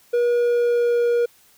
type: tone with pitch glide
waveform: triangle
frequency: 480.3 to 475.9 Hz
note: B4 to A#4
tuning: -48 to +36 cents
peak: -14 dBFS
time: 0.13-1.26 s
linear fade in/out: 10 ms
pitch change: -16 cents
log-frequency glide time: 0.3-1.08 s
effects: white hiss -55 dBFS RMS until 1.57 s